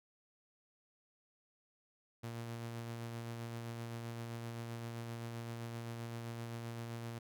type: tone with tremolo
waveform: sawtooth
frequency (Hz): 116.5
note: A#2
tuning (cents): -1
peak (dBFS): -37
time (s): 2.23-7.19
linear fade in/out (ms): 10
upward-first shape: sine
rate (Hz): 7.7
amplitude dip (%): 25
effects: none